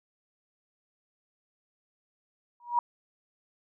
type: tone with exponential growth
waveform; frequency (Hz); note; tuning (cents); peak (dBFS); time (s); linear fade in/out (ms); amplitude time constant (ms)
sine; 958; A#5; +47; -18; 2.6-2.79; 2; 40
effects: none